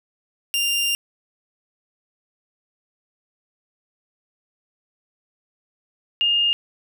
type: tone pair in turn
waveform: sawtooth / sine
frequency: 2794 / 2830 Hz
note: F7 / F7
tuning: 0 / +22 cents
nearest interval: unison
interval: 22 cents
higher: second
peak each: -16 dBFS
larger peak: neither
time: 0.54-0.95 / 6.21-6.53 s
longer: first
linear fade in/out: 0 ms
effects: none